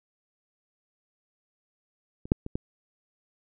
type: clicks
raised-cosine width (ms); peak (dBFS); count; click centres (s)
3; -27 / -6 / -22 / -16; 4; 2.255 / 2.319 / 2.464 / 2.555
effects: none